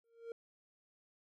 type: tone with exponential growth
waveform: triangle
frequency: 462.2 Hz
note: A#4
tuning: 15 cents flat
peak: -37 dBFS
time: 0.04-0.32 s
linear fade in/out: 2 ms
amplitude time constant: 59 ms
effects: none